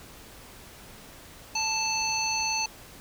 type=harmonic tone; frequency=879 Hz; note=A5; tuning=2 cents flat; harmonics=1 / 3 / 5 / 7; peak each=-31 / -31 / -31 / -31 dBFS; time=1.55-2.66 s; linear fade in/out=5 ms; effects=pink hiss -48 dBFS RMS until 3 s